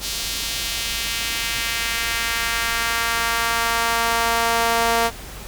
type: tone with high-pass filter sweep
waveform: sawtooth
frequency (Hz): 231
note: A#3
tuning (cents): -16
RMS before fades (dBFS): -22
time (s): 0-5.11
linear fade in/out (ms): 50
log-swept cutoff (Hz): 4100 to 650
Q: 1.2
effects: added 50 Hz sine -37 dBFS peak until 5.47 s + pink hiss -37 dBFS RMS until 5.47 s